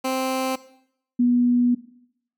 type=tone pair in turn; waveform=15% pulse / sine; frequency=261.6 / 243.8 Hz; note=C4 / B3; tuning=0 / -22 cents; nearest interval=minor second; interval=122 cents; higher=first; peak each=-16 / -15 dBFS; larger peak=second; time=0.04-0.56 / 1.19-1.75 s; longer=second; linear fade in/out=10 ms; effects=noise-tail reverb RT60 0.7 s tail -17 dB re dry